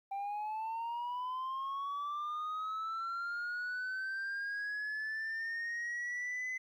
sine linear sweep, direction up, 784 to 2034 Hz, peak -33 dBFS, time 0.11-6.58 s, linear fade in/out 10 ms, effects tanh soft clip ceiling -35 dBFS + 12-bit

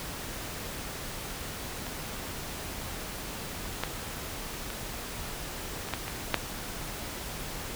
clicks, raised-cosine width 0.3 ms, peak -23 / -12 / -20 / -21 / -13 / -19 / -6 dBFS, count 7, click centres 1.867 / 3.836 / 4.703 / 5.887 / 5.937 / 6.081 / 6.343 s, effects pink hiss -38 dBFS RMS until 7.75 s

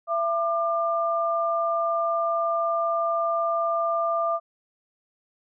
sine tone pair together, 671 / 1196.4 Hz, E5 / D6, +31 / +32 cents, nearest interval minor seventh, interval 1001 cents, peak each -24 / -25 dBFS, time 0.07-4.4 s, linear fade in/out 50 ms, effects none

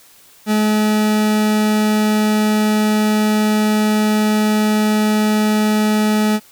40% pulse tone, 213.3 Hz, G#3, 46 cents sharp, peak -12 dBFS, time 0.46-6.4 s, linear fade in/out 50 ms, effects white hiss -47 dBFS RMS until 6.51 s

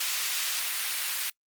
pink high-pass noise, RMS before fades -30 dBFS, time 0-1.3 s, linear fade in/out 5 ms, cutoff 2100 Hz, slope 12 dB/octave, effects noise-tail reverb RT60 0.1 s tail -24 dB re dry + Opus 48 kbps

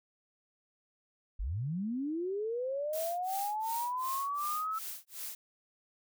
sine linear sweep, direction up, 37.43 to 1317 Hz, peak -32 dBFS, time 1.39-4.79 s, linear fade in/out 10 ms
blue noise with tremolo, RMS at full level -40 dBFS, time 2.93-5.35 s, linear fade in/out 2 ms, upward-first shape sine, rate 2.7 Hz, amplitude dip 100%
effects none

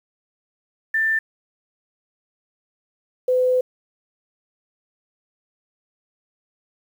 sine tone pair in turn, 1780 / 506.2 Hz, A6 / B4, +20 / +43 cents, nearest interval octave + minor seventh, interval 2177 cents, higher first, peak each -17 / -15 dBFS, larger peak second, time 0.94-1.19 / 3.28-3.61 s, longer second, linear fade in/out 5 ms, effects 8-bit

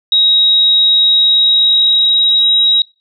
sine tone with pitch glide, 3803 to 3827 Hz, A#7 to A#7, +34 to +45 cents, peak -7 dBFS, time 0.12-2.82 s, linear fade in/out 2 ms, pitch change +11 cents, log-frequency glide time 1.01-2.67 s, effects noise-tail reverb RT60 0.3 s tail -25 dB re dry

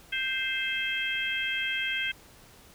harmonic tone with a mistuned harmonic, 523.3 Hz, C5, in tune, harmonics 3 / 4 / 5 / 6, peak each -33 / -33 / -33 / -33 dBFS, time 0.12-2.12 s, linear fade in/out 10 ms, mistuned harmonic 6, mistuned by +34 cents, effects pink hiss -54 dBFS RMS until 2.74 s

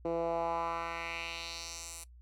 10% pulse tone with band-pass filter sweep, 167.4 Hz, E3, 27 cents sharp, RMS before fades -37 dBFS, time 0.05-2.04 s, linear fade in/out 2 ms, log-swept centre 420 to 9600 Hz, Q 2.1, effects noise-tail reverb RT60 0.1 s tail -19 dB re dry + added 60 Hz sine -52 dBFS peak until 2.21 s

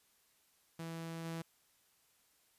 sawtooth tone with level steps, 164.81 Hz, E3, in tune, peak -38 / -36 dBFS, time 0.79-1.42 s, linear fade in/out 5 ms, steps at 1.24 s, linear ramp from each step 20 ms, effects white hiss -72 dBFS RMS until 2.58 s + resampled to 32000 Hz

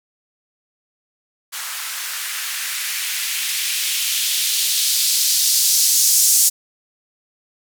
violet noise with band-pass filter sweep, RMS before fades -19 dBFS, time 1.52-6.5 s, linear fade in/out 20 ms, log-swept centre 1200 to 6700 Hz, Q 1.5, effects none

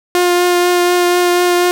sawtooth tone with vibrato, 354.3 Hz, F4, 25 cents sharp, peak -6 dBFS, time 0.15-1.71 s, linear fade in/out 0 ms, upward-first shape triangle, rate 4.1 Hz, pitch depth 13 cents each way, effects none

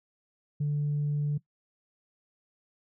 sine tone, 146.7 Hz, D3, 2 cents flat, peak -24 dBFS, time 0.6-1.38 s, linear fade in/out 10 ms, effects noise-tail reverb RT60 0.1 s tail -19 dB re dry + tanh soft clip ceiling -23 dBFS

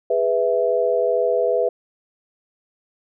sine chord, E major, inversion first, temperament just, 412 / 494.4 / 659.3 Hz, G#4 / B4 / E5, -14 / +2 / 0 cents, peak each -23 / -19 / -21 dBFS, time 0.1-1.69 s, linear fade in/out 5 ms, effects none

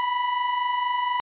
40% pulse tone pair together, 963.6 / 987.8 Hz, B5 / B5, -43 / 0 cents, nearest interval unison, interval 43 cents, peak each -30 / -22 dBFS, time 0-1.2 s, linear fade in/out 0 ms, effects resampled to 8000 Hz

